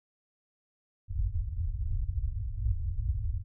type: low-pass noise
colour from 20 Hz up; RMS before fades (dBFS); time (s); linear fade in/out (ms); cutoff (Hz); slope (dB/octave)
white; -31; 1.08-3.44; 50; 100; 48
effects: none